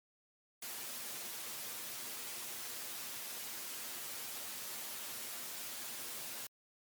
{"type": "noise with comb filter", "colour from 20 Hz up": "white", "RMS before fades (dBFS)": -44, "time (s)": [0.62, 6.47], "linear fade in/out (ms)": 5, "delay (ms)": 8.5, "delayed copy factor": 0.6, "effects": ["high-pass 150 Hz 12 dB/octave", "MP3 96 kbps"]}